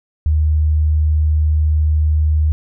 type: tone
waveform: sine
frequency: 76.8 Hz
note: D#2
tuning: 22 cents flat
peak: -11 dBFS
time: 0.26-2.52 s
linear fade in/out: 0 ms
effects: none